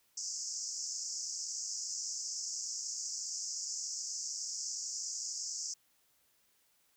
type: band-pass noise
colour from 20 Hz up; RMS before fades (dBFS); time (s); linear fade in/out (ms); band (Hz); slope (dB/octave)
white; -40; 0.17-5.74; 5; 5000 to 7400; 96
effects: white hiss -72 dBFS RMS until 6.96 s